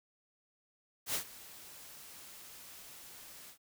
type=noise with ADSR envelope; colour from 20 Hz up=white; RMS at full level=-33 dBFS; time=1.06-3.58 s; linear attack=79 ms; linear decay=97 ms; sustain=-19 dB; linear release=91 ms; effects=none